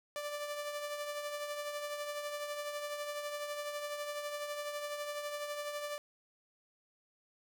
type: tone with tremolo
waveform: sawtooth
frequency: 587.3 Hz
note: D5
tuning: in tune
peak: -32 dBFS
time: 0.16-5.98 s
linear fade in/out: 0 ms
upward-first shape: triangle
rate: 12 Hz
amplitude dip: 50%
effects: none